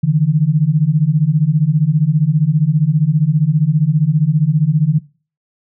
sine beating tone pair, 144.7 / 159.7 Hz, D3 / D#3, -25 / +45 cents, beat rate 15 Hz, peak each -13 dBFS, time 0.03-4.99 s, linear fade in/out 10 ms, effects noise-tail reverb RT60 0.4 s tail -22 dB re dry

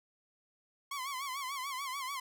sawtooth tone with vibrato, 1075 Hz, C6, 47 cents sharp, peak -33 dBFS, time 0.91-2.2 s, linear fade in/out 5 ms, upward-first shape sine, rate 6.8 Hz, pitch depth 110 cents each way, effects none

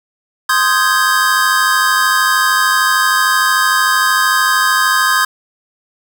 square chord, Ab major seventh, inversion first, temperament equal, 1046.5 / 1244.5 / 1568 / 1661.2 Hz, C6 / Eb6 / G6 / Ab6, 0 / 0 / 0 / 0 cents, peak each -17 dBFS, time 0.49-5.25 s, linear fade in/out 5 ms, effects 7-bit

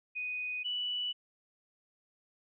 sine tone pair in turn, 2489 / 2960 Hz, D#7 / F#7, 0 / 0 cents, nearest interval minor third, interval 300 cents, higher second, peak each -34 / -32 dBFS, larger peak second, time 0.15-0.64 / 0.64-1.13 s, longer neither, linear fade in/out 20 ms, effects none

